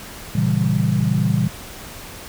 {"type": "chord", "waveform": "sine", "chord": "A# diminished seventh", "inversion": "none", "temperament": "equal", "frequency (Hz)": [116.54, 138.59, 164.81, 196], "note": ["A#2", "C#3", "E3", "G3"], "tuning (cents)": [0, 0, 0, 0], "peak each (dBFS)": -21, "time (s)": [0.35, 1.48], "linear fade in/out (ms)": 5, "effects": ["pink hiss -36 dBFS RMS until 2.28 s"]}